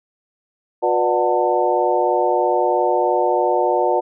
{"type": "tone cluster", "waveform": "sine", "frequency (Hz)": [360.4, 490.9, 594, 738, 892], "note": ["F#4", "B4", "D5", "F#5", "A5"], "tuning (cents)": [-45, -10, 20, -5, 23], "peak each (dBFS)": -21, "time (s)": [0.82, 4.01], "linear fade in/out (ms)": 20, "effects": []}